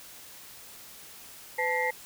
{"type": "tone cluster", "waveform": "sine", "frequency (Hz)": [505, 875, 1920, 2095], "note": ["B4", "A5", "B6", "C7"], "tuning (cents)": [39, -10, -49, 2], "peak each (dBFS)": -31, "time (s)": [1.58, 1.91], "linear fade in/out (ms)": 10, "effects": ["white hiss -48 dBFS RMS until 2.05 s"]}